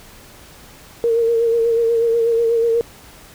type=tone with vibrato; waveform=sine; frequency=461.6 Hz; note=A#4; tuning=17 cents flat; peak=-13 dBFS; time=1.04-2.81 s; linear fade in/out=0 ms; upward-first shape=sine; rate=8.2 Hz; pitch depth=34 cents each way; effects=pink hiss -43 dBFS RMS until 3.34 s